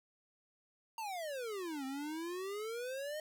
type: exponential two-way sweep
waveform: square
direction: down then up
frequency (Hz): 932.3 to 261.3 to 624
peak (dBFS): -40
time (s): 0.98-3.2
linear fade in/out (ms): 2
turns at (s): 1.85
effects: 11-bit